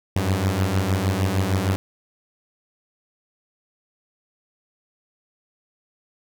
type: beating tone pair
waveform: sawtooth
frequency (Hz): 91.9 / 98.4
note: F#2 / G2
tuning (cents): -11 / +7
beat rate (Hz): 6.5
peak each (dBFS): -19 / -18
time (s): 0.16-1.76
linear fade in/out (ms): 0
effects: none